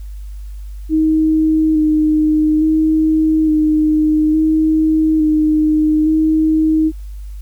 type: tone with vibrato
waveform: sine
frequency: 311.1 Hz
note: D#4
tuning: in tune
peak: -10 dBFS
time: 0.89-6.92 s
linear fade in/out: 50 ms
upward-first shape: square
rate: 0.58 Hz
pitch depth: 18 cents each way
effects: added 50 Hz sine -26 dBFS peak until 7.41 s + white hiss -53 dBFS RMS until 7.41 s